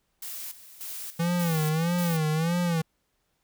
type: noise with tremolo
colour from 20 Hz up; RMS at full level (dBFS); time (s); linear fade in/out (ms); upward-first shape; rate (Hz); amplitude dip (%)
blue; -37; 0.22-2.17; 5; square; 1.7; 75
type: tone with vibrato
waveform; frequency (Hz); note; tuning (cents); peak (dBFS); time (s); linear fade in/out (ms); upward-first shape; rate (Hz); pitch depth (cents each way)
square; 164.81; E3; 0; -24; 1.19-2.82; 10; sine; 1.6; 120
effects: pink hiss -74 dBFS RMS until 3.43 s